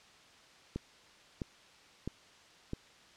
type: click train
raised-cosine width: 3 ms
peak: -23 dBFS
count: 4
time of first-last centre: 0.76-2.734 s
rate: 1.52 Hz
effects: white hiss -59 dBFS RMS until 3.16 s + low-pass 5000 Hz 12 dB/octave